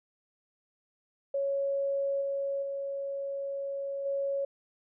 sine tone with level steps, 554.4 Hz, C#5, in tune, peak -27 / -29 / -32 / -28 dBFS, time 1.34-4.45 s, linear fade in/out 5 ms, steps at 2.21 / 2.62 / 4.05 s, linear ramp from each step 10 ms, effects none

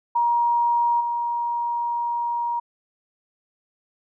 sine tone with level steps, 947 Hz, A#5, 27 cents sharp, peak -17 / -22 dBFS, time 0.15-2.6 s, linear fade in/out 10 ms, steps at 1 s, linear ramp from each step 10 ms, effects none

